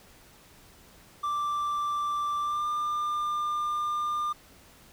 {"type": "tone with pitch glide", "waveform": "triangle", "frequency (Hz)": [1174.7, 1200.1], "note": ["D6", "D6"], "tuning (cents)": [0, 37], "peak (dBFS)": -25, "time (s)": [1.23, 4.33], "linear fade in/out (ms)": 10, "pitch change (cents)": 37, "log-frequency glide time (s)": [2.41, 2.67], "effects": ["pink hiss -55 dBFS RMS until 4.92 s"]}